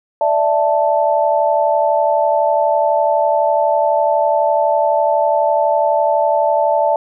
sine chord, D suspended second, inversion none, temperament equal, 587.3 / 659.3 / 880 Hz, D5 / E5 / A5, 0 / 0 / 0 cents, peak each -16 dBFS, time 0.21-6.96 s, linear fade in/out 2 ms, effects none

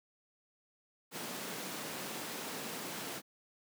pink high-pass noise, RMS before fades -42 dBFS, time 1.11-3.22 s, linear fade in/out 50 ms, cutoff 170 Hz, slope 24 dB/octave, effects none

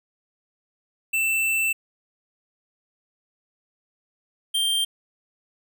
square tone pair in turn, 2666 / 3170 Hz, E7 / G7, +19 / +19 cents, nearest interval minor third, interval 300 cents, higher second, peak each -21 dBFS, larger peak neither, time 1.13-1.73 / 4.54-4.85 s, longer first, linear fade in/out 10 ms, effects none

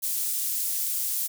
pink high-pass noise, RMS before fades -28 dBFS, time 0.02-1.28 s, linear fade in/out 20 ms, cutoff 10000 Hz, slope 12 dB/octave, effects none

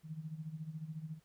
sine tone with tremolo, 157.3 Hz, D#3, 19 cents sharp, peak -38 dBFS, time 0.03-1.2 s, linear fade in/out 50 ms, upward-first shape sine, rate 14 Hz, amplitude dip 75%, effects pink hiss -73 dBFS RMS until 1.24 s

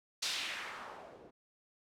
blue noise with low-pass filter sweep, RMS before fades -42 dBFS, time 0.22-1.31 s, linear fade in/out 10 ms, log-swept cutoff 5000 to 350 Hz, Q 1.6, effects none

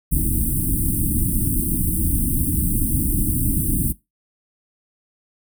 pink band-stop noise, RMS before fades -20 dBFS, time 0.11-3.93 s, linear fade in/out 20 ms, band 330 to 8600 Hz, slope 96 dB/octave, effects noise-tail reverb RT60 0.2 s tail -19 dB re dry

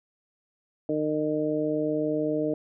harmonic tone, 152.7 Hz, D#3, 32 cents flat, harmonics 1 / 2 / 3 / 4, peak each -37 / -27 / -29 / -30 dBFS, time 0.89-2.54 s, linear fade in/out 2 ms, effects none

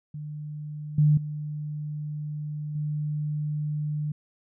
sine tone with level steps, 150 Hz, D3, 37 cents sharp, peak -33 / -16 / -30 / -26 dBFS, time 0.14-4.12 s, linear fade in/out 5 ms, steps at 0.98 / 1.17 / 2.75 s, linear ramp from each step 5 ms, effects none

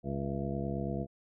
harmonic tone with a mistuned harmonic, 69 Hz, C#2, 7 cents flat, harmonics 1 / 2 / 3 / 4 / 5 / 6 / 7 / 9 / 10, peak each -41 / -37 / -37 / -44 / -41 / -47 / -42 / -50 / -42 dBFS, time 0.03-1.07 s, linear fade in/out 50 ms, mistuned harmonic 10, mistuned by -43 cents, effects none

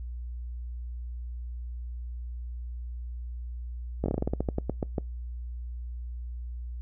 slowing click train, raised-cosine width 2 ms, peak -14 dBFS, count 15, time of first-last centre 4.04-4.982 s, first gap 20 ms, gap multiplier 1.17, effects noise-tail reverb RT60 0.2 s tail -26 dB re dry + added 60 Hz sine -34 dBFS peak until 6.81 s

